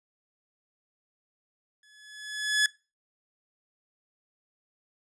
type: tone with exponential growth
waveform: sawtooth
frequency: 1705 Hz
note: G#6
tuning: 45 cents sharp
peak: -15 dBFS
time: 1.83-2.66 s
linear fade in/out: 2 ms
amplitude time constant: 180 ms
effects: noise-tail reverb RT60 0.3 s tail -23 dB re dry + resampled to 22050 Hz